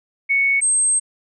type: tone pair in turn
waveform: sine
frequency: 2217 / 8370 Hz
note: C#7 / C9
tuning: 0 / 0 cents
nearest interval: octave + major seventh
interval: 2300 cents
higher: second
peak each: -14 dBFS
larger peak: neither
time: 0.29-0.61 / 0.61-1 s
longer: second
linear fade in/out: 20 ms
effects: none

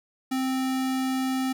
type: tone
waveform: square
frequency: 261.6 Hz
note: C4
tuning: in tune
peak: -25 dBFS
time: 0.31-1.53 s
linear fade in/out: 10 ms
effects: 11-bit

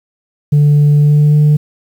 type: tone with pitch glide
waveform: sine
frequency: 146.83 to 149.83 Hz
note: D3 to D3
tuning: 0 to +35 cents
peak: -3 dBFS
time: 0.52-1.57 s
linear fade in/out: 10 ms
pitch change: +35 cents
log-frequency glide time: 0.96-1.42 s
effects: tanh soft clip ceiling -4 dBFS + 7-bit

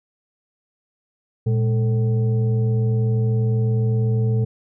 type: tone with frequency modulation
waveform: sine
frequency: 116.54 Hz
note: A#2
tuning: in tune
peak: -16 dBFS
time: 1.46-4.45 s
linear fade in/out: 10 ms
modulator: 325 Hz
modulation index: 0.51
effects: none

